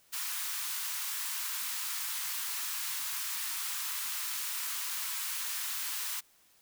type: high-pass noise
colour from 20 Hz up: white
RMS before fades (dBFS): -36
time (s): 0.12-6.21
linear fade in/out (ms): 20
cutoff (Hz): 920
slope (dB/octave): 48
effects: white hiss -65 dBFS RMS until 6.61 s